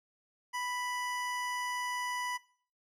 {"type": "tone", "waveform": "25% pulse", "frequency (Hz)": 987.8, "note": "B5", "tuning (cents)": 0, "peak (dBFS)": -30, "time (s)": [0.53, 2.38], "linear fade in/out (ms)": 20, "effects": ["noise-tail reverb RT60 0.5 s tail -20 dB re dry", "low-pass 12000 Hz 12 dB/octave"]}